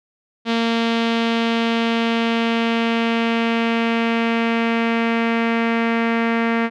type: tone with low-pass filter sweep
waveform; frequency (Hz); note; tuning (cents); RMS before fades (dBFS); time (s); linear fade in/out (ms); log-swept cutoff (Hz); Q
sawtooth; 230; A#3; -23; -19; 0.45-6.7; 50; 3600 to 2100; 2.2
effects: none